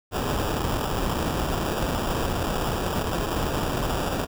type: noise with sample-and-hold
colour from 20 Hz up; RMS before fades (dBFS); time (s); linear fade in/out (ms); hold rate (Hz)
pink; -26; 0.11-4.27; 50; 2100
effects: none